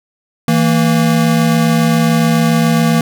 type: tone pair together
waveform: square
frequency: 163.2 / 230.4 Hz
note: E3 / A#3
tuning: -17 / -20 cents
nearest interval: tritone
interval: 597 cents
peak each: -13 dBFS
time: 0.48-3.01 s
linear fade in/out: 2 ms
effects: none